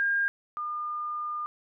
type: tone pair in turn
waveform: sine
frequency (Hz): 1612 / 1209.6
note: G6 / D#6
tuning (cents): +48 / -49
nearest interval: perfect fourth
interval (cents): 497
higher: first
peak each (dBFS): -23 / -30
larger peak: first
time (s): 0-0.28 / 0.57-1.46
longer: second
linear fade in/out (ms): 0
effects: none